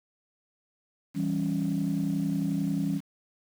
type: chord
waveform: sine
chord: C# diminished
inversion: first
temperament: equal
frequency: 164.81 / 196 / 277.2 Hz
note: E3 / G3 / C#4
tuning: 0 / 0 / 0 cents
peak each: -29 dBFS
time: 1.14-3.01 s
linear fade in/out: 50 ms
effects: tanh soft clip ceiling -19 dBFS + 8-bit